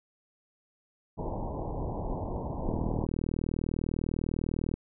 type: low-pass noise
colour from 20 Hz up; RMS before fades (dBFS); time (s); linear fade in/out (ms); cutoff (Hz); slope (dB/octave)
pink; -34; 1.17-3.06; 20; 1000; 96
type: click train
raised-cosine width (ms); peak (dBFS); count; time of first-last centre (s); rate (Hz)
3; -18; 83; 2.69-4.74; 40
effects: none